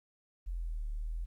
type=linear two-way sweep; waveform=sine; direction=down then up; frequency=44.66 to 36.71 to 42.56 Hz; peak=-34 dBFS; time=0.46-1.26 s; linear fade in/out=20 ms; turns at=0.9 s; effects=12-bit